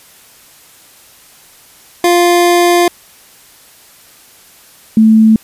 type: tone pair in turn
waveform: 25% pulse / sine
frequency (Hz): 349.2 / 220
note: F4 / A3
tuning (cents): 0 / 0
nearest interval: minor sixth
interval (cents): 800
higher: first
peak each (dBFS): -3 / -3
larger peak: neither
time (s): 2.04-2.88 / 4.97-5.36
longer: first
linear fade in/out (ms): 2
effects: white hiss -42 dBFS RMS until 5.43 s + resampled to 32000 Hz